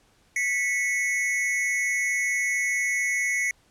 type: tone pair together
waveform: square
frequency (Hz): 1975.5 / 2200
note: B6 / C#7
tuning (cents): 0 / -14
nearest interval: major second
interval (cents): 186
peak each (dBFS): -27 / -26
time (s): 0.36-3.51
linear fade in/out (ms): 2
effects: pink hiss -62 dBFS RMS until 3.7 s + low-pass 10000 Hz 12 dB/octave